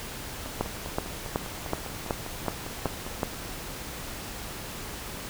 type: two click trains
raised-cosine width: 1 ms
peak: -22 / -11 dBFS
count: 14 / 8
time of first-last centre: 0.46-3.065 / 0.61-3.232 s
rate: 4.99 / 2.67 Hz
effects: pink hiss -38 dBFS RMS until 5.29 s